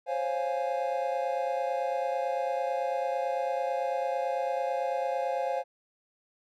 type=chord; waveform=triangle; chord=Db major seventh; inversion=third; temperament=equal with one note detuned; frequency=525.4 / 554.4 / 698.5 / 830.6 Hz; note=C5 / Db5 / F5 / Ab5; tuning=+7 / 0 / 0 / 0 cents; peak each=-30 / -33 / -31 / -32 dBFS; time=0.06-5.64 s; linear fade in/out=50 ms; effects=none